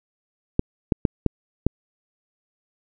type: clicks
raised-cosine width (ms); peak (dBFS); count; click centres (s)
3; -4; 5; 0.594 / 0.922 / 1.052 / 1.263 / 1.666
effects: none